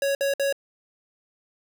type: tone bursts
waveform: square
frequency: 555 Hz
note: C#5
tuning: 2 cents sharp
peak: -22 dBFS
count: 3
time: 0.02-0.526 s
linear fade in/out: 2 ms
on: 130 ms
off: 58 ms
effects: none